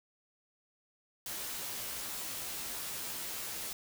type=noise with comb filter; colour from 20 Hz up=white; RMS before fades=-40 dBFS; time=1.26-3.73 s; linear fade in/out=2 ms; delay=14 ms; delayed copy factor=-0.6; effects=none